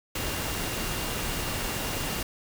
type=tone in noise; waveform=sine; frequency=2794 Hz; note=F7; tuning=in tune; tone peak=-42 dBFS; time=0.15-2.23 s; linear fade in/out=5 ms; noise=pink; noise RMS=-31 dBFS; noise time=0.15-2.23 s; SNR=-14 dB; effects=none